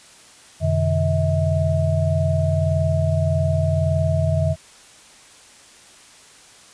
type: tone cluster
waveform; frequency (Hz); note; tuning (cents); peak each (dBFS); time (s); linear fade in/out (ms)
sine; 90.1 / 129.3 / 151 / 643; F#2 / C3 / D3 / E5; -45 / -20 / +48 / -43; -20 / -26 / -21 / -23; 0.6-4.56; 50
effects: white hiss -47 dBFS RMS until 6.73 s + resampled to 22050 Hz